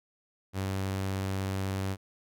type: tone with vibrato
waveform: sawtooth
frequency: 96.3 Hz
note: G2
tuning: 30 cents flat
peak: -26 dBFS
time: 0.53-1.97 s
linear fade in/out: 50 ms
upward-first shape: square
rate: 20 Hz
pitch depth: 12 cents each way
effects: none